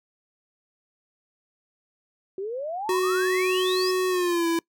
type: exponential sweep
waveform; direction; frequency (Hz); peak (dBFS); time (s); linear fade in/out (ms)
sine; up; 370 to 5290; -28; 2.38-3.91; 2
type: tone with pitch glide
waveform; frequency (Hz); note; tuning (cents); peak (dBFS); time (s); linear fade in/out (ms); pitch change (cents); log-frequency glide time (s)
square; 370 to 333.5; F#4 to E4; 0 to +20; -22; 2.89-4.59; 2; -180; 4.09-4.47
effects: noise-tail reverb RT60 0.1 s tail -24 dB re dry

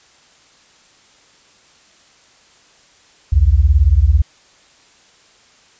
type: beating tone pair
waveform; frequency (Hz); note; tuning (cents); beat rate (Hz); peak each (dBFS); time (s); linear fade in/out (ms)
sine; 61.74 / 79.74; B1 / D#2; 0 / +43; 18; -11; 3.32-4.22; 10
effects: white hiss -50 dBFS RMS until 5.79 s + resampled to 16000 Hz

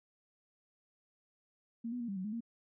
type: tone with pitch steps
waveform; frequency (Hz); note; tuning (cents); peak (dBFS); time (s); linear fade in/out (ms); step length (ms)
sine; 231 / 245.8 / 236.4 / 197.1 / 186.1 / 211.3 / 231.8; A#3 / B3 / A#3 / G3 / F#3 / G#3 / A#3; -16 / -8 / +24 / +10 / +10 / +30 / -10; -36; 1.84-2.407; 10; 81
effects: none

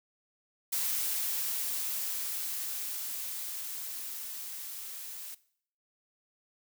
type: noise with level ramp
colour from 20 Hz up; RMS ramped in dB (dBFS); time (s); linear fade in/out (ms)
blue; -31 to -43; 0.72-5.35; 10
effects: noise-tail reverb RT60 0.6 s tail -19 dB re dry

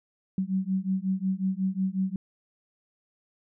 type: beating tone pair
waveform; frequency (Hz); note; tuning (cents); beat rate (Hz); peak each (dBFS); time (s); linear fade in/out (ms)
sine; 187 / 192.5; F#3 / G3; +19 / -31; 5.5; -28; 0.38-2.16; 2
effects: none

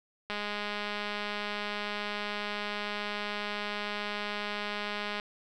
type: click train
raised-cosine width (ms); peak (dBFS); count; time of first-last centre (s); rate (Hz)
0.3; -19; 1015; 0.3-5.199; 207
effects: none

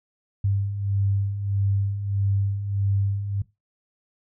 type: beating tone pair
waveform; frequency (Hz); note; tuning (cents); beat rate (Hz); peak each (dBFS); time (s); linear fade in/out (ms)
sine; 98 / 99.6; G2 / G2; 0 / +28; 1.6; -29 / -22; 0.44-3.42; 5
effects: noise-tail reverb RT60 0.2 s tail -17 dB re dry

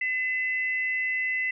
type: tone pair together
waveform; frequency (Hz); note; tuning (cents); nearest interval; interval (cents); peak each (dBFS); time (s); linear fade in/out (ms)
sine; 2025 / 2668; B6 / E7; +43 / +20; perfect fourth; 477; -25 / -35; 0.01-1.51; 5
effects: none

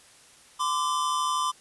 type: tone pair together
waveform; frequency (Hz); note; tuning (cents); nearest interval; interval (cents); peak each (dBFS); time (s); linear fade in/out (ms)
square; 1022.2 / 1174.7; C6 / D6; -41 / 0; major second; 241; -28; 0.59-1.52; 20
effects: white hiss -54 dBFS RMS until 1.6 s + resampled to 24000 Hz

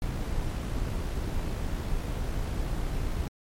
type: noise with amplitude modulation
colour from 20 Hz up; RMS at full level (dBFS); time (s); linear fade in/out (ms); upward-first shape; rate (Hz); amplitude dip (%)
brown; -29; 0.02-3.28; 2; sine; 59.1; 25
effects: MP3 64 kbps

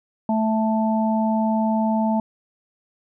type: harmonic tone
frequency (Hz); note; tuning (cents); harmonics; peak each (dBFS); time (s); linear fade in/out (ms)
220; A3; 0; 1 / 3 / 4; -19 / -26 / -25; 0.29-2.2; 2
effects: none

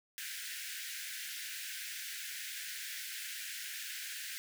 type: high-pass noise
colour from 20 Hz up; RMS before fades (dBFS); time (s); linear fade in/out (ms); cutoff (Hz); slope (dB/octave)
pink; -43; 0.18-4.38; 0; 1500; 96
effects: none

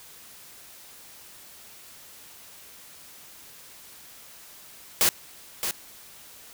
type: noise with echo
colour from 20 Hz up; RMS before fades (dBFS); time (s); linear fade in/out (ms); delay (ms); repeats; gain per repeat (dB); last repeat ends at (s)
white; -20; 5.01-5.09; 0; 620; 1; -8; 5.71
effects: white hiss -48 dBFS RMS until 6.53 s

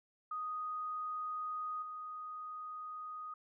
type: tone with level steps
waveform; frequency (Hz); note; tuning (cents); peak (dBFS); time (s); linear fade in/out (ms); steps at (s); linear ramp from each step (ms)
sine; 1244.5; D#6; 0; -37 / -42; 0.31-3.34; 5; 1.82; 5
effects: none

